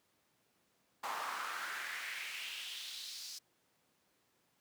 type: noise with high-pass filter sweep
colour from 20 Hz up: brown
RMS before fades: -43 dBFS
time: 1.03-3.39 s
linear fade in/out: 10 ms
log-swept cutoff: 930 to 5200 Hz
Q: 3
effects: pink hiss -75 dBFS RMS until 4.6 s + high-pass 150 Hz 12 dB/octave